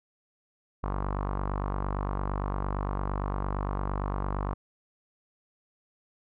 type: tone with low-pass filter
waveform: sawtooth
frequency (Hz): 48.77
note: G1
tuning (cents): -8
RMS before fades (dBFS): -31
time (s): 0.83-4.54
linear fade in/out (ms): 10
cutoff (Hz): 1100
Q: 3.8
effects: none